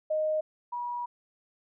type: tone pair in turn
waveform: sine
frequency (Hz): 620 / 966.1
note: D#5 / B5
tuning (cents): -6 / -38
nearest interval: minor sixth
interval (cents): 768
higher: second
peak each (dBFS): -25 / -31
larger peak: first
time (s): 0.1-0.41 / 0.72-1.06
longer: second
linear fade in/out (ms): 10
effects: none